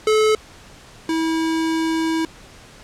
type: tone pair in turn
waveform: square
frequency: 432.2 / 323.8 Hz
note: A4 / E4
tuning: -31 / -31 cents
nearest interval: perfect fourth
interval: 500 cents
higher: first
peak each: -14 / -19 dBFS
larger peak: first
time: 0.07-0.35 / 1.09-2.25 s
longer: second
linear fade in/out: 2 ms
effects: pink hiss -44 dBFS RMS until 2.83 s + low-pass 8000 Hz 12 dB/octave